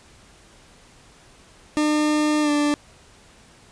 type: tone with pitch glide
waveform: 40% pulse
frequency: 301.9 to 293.6 Hz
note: D4 to D4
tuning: +48 to 0 cents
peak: -17 dBFS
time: 1.77-2.74 s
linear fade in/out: 0 ms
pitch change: -48 cents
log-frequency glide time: 2.42-2.5 s
effects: pink hiss -51 dBFS RMS until 3.71 s + resampled to 22050 Hz